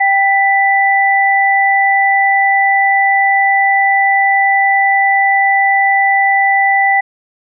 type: tone pair together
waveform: sine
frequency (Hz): 786.2 / 1981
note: G5 / B6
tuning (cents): +5 / +5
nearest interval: octave + major third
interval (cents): 1600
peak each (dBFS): -11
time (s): 0-7.01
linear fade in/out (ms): 10
effects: none